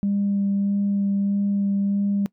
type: tone with vibrato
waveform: sine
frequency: 200 Hz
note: G3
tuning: 35 cents sharp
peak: -18 dBFS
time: 0.03-2.26 s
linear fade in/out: 0 ms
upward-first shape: sine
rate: 1.6 Hz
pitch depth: 11 cents each way
effects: noise-tail reverb RT60 0.1 s tail -23 dB re dry + tanh soft clip ceiling -15 dBFS